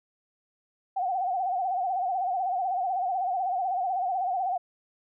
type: tone with vibrato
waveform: sine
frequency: 743 Hz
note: F#5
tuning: 7 cents sharp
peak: -25 dBFS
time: 0.96-4.58 s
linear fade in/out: 10 ms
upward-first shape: sine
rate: 16 Hz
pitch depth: 93 cents each way
effects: none

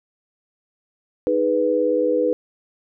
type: chord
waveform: sine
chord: G# minor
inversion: second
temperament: equal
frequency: 311.1 / 415.3 / 493.9 Hz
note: D#4 / G#4 / B4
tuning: 0 / 0 / 0 cents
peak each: -23 / -24 / -18 dBFS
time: 1.27-2.33 s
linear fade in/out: 0 ms
effects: none

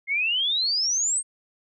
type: exponential sweep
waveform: sine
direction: up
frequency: 2104 to 8600 Hz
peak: -21 dBFS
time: 0.07-1.23 s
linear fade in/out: 50 ms
effects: none

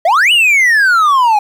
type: exponential two-way sweep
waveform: triangle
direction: up then down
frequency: 622.3 to 2984 to 812 Hz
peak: -5 dBFS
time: 0.05-1.39 s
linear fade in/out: 5 ms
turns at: 0.32 s
effects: 7-bit

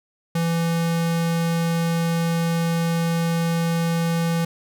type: tone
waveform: square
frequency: 167.1 Hz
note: E3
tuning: 24 cents sharp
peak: -20 dBFS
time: 0.35-4.45 s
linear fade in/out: 5 ms
effects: none

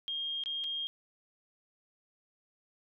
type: tone with dropouts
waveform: sine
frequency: 3227 Hz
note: G7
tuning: 50 cents sharp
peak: -33 dBFS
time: 0.08-0.87 s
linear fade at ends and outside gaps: 0 ms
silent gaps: 0.437-0.459 / 0.639-0.642 s
effects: none

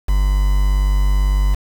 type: tone with quantisation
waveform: triangle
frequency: 49 Hz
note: G1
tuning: in tune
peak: -10 dBFS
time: 0.08-1.55 s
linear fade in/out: 10 ms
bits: 5
effects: none

